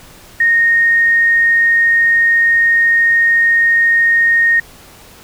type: tone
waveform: sine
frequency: 1853 Hz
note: A#6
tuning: 11 cents flat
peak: -8 dBFS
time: 0.4-4.6 s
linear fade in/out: 5 ms
effects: pink hiss -40 dBFS RMS until 5.23 s